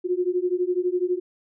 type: beating tone pair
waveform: sine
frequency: 354.3 / 366.3 Hz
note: F4 / F#4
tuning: +25 / -17 cents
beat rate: 12 Hz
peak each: -24 dBFS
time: 0.04-1.2 s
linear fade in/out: 20 ms
effects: none